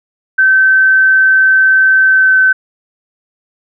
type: tone with pitch glide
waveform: sine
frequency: 1541 to 1528.6 Hz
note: G6 to G6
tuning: -30 to -44 cents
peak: -5 dBFS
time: 0.38-2.53 s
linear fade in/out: 10 ms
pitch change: -14 cents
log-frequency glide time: 2.05-2.38 s
effects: none